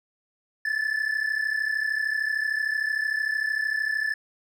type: tone pair together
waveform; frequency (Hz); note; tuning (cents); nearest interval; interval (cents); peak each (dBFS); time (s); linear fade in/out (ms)
triangle; 1726.8 / 1760; A6 / A6; -33 / 0; unison; 33; -24; 0.65-4.14; 5
effects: tanh soft clip ceiling -18 dBFS